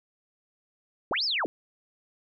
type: linear two-way sweep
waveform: sine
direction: up then down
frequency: 199.5 to 5530 to 199.5 Hz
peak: -25 dBFS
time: 1.11-1.46 s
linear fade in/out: 0 ms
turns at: 1.24 s
effects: none